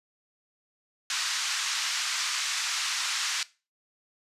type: band-pass noise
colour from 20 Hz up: white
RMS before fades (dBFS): -30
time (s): 1.1-3.43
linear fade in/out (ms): 2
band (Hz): 1100 to 6700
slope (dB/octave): 24
effects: noise-tail reverb RT60 0.3 s tail -19 dB re dry + resampled to 32000 Hz